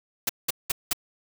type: noise bursts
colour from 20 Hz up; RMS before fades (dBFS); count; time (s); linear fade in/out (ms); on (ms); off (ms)
white; -24; 4; 0.27-0.932; 5; 23; 190
effects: none